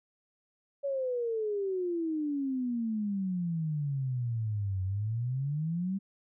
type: exponential two-way sweep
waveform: sine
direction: down then up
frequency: 567 to 92.5 to 198.5 Hz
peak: -29 dBFS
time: 0.83-5.99 s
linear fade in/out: 20 ms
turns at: 4.83 s
effects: none